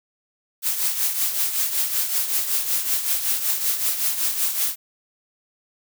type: noise with tremolo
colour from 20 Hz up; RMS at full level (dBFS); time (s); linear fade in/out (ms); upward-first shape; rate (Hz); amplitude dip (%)
blue; -20; 0.62-4.76; 50; triangle; 5.3; 65
effects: none